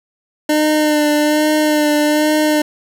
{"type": "tone with vibrato", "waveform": "25% pulse", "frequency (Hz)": 301.9, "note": "D4", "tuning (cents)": 48, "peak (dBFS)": -8, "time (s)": [0.49, 2.62], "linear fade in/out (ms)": 5, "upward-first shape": "sine", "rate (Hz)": 1.2, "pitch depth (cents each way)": 25, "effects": []}